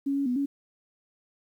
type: tone with pitch steps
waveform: sine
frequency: 277.6 / 279.3 / 247.4 / 280.1 Hz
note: C#4 / C#4 / B3 / C#4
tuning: +3 / +13 / +3 / +18 cents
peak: -24 dBFS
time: 0.06-0.46 s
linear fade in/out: 10 ms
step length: 100 ms
effects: 10-bit